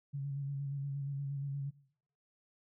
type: tone with vibrato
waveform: sine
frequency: 139.7 Hz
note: C#3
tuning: 14 cents sharp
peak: -35 dBFS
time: 0.13-1.71 s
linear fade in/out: 20 ms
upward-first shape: square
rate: 8.5 Hz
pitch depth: 25 cents each way
effects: noise-tail reverb RT60 0.6 s tail -18 dB re dry